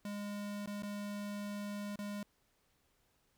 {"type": "tone with dropouts", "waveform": "square", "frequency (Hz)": 204.8, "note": "G#3", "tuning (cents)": -24, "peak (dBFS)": -40, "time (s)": [0.05, 2.23], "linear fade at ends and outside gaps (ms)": 2, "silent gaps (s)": [[0.66, 0.674], [0.823, 0.832], [1.958, 1.989]], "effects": ["pink hiss -75 dBFS RMS until 3.37 s"]}